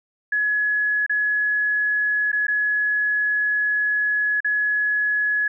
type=tone with dropouts; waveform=sine; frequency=1691 Hz; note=G#6; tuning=31 cents sharp; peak=-18 dBFS; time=0.32-5.48 s; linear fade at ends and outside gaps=5 ms; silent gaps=1.064-1.095 / 2.318-2.328 / 2.469-2.481 / 4.405-4.445 s; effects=none